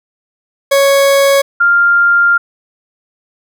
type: tone pair in turn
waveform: 40% pulse / sine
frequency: 554.4 / 1397 Hz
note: C#5 / F6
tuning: 0 / 0 cents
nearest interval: octave + major third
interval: 1600 cents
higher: second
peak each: -6 dBFS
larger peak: neither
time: 0.71-1.42 / 1.6-2.38 s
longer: second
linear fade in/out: 10 ms
effects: none